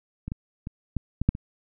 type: clicks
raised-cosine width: 5 ms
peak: -20 / -18 / -21 / -14 / -13 / -6 / -22 dBFS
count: 7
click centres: 0.28 / 0.319 / 0.671 / 0.967 / 1.216 / 1.29 / 1.351 s
effects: none